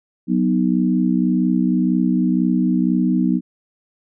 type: chord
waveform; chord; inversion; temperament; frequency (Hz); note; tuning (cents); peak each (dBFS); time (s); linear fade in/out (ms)
sine; B major; second; equal; 185 / 246.9 / 311.1; F#3 / B3 / D#4; 0 / 0 / 0; -18 / -18 / -21; 0.27-3.41; 50
effects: none